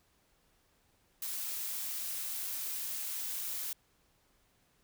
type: noise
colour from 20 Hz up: blue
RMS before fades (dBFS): -38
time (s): 1.22-3.73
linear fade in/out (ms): 2
effects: pink hiss -71 dBFS RMS until 4.83 s